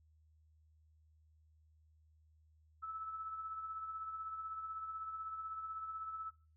sine tone with tremolo, 1308 Hz, E6, 14 cents flat, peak -39 dBFS, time 2.82-6.31 s, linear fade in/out 20 ms, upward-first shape triangle, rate 16 Hz, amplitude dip 50%, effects noise-tail reverb RT60 0.4 s tail -20 dB re dry + added 78 Hz sine -66 dBFS peak until 6.56 s

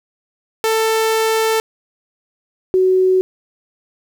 sawtooth / sine tone pair in turn, 443.8 / 373.2 Hz, A4 / F#4, +15 / +15 cents, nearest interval minor third, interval 300 cents, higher first, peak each -10 dBFS, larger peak neither, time 0.64-1.6 / 2.74-3.21 s, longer first, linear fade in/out 0 ms, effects 8-bit

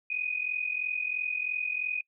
sine tone pair together, 2456 / 2499 Hz, D#7 / D#7, -23 / +7 cents, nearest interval unison, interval 30 cents, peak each -32 / -31 dBFS, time 0.1-2.01 s, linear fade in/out 5 ms, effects noise-tail reverb RT60 0.1 s tail -24 dB re dry

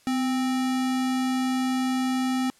sine tone with sample-and-hold, 255.7 Hz, C4, 40 cents flat, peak -22 dBFS, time 0.07-2.5 s, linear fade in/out 0 ms, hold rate 1050 Hz, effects white hiss -59 dBFS RMS until 2.59 s + low-pass 10000 Hz 12 dB/octave

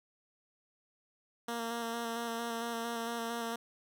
10% pulse tone with vibrato, 232.1 Hz, A#3, 7 cents flat, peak -27 dBFS, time 1.48-3.56 s, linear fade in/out 5 ms, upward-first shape square, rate 4.4 Hz, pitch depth 17 cents each way, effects none

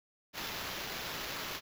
white noise with sample-and-hold, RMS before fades -40 dBFS, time 0.33-1.61 s, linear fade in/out 50 ms, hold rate 8820 Hz, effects none

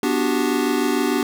square chord, G major seventh, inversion first, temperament equal with one note detuned, 246.9 / 293.7 / 365.5 / 392 Hz, B3 / D4 / F#4 / G4, 0 / 0 / -21 / 0 cents, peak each -24 / -23 / -26 / -25 dBFS, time 0.03-1.23 s, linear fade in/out 2 ms, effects none

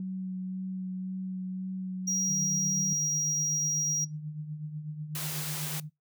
sine tone with vibrato, 186.5 Hz, F#3, 14 cents sharp, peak -32 dBFS, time 0-2.93 s, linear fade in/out 2 ms, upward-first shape sine, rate 1.9 Hz, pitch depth 11 cents each way
triangle tone, 5720 Hz, F8, 41 cents sharp, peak -26 dBFS, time 2.07-4.05 s, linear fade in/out 10 ms
sine tone with tremolo, 152 Hz, D#3, 40 cents flat, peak -32 dBFS, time 2.27-5.9 s, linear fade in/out 50 ms, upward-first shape triangle, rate 8.1 Hz, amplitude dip 65%
white high-pass noise, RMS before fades -36 dBFS, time 5.15-5.8 s, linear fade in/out 2 ms, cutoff 270 Hz, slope 48 dB/octave
effects noise-tail reverb RT60 0.2 s tail -23 dB re dry

